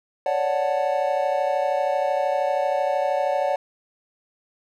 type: chord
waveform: triangle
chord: D major seventh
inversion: third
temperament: equal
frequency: 554.4 / 587.3 / 740 / 880 Hz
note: C#5 / D5 / F#5 / A5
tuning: 0 / 0 / 0 / 0 cents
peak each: -23 / -23 / -23 / -28 dBFS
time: 0.26-3.56 s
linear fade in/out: 2 ms
effects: none